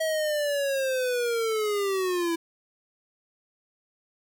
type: linear sweep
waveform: square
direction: down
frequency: 644 to 329.6 Hz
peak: -25 dBFS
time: 0-2.36 s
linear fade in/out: 10 ms
effects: none